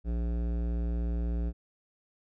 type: tone with hard clipping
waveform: sine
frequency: 58.27 Hz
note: A#1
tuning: in tune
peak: -30 dBFS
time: 0.04-1.53 s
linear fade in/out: 50 ms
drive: 15 dB
effects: none